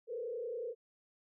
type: tone with frequency modulation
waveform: sine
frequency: 473.2 Hz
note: A#4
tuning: 26 cents sharp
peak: -37 dBFS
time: 0.07-0.75 s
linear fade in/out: 50 ms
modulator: 30.7 Hz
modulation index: 1.2
effects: none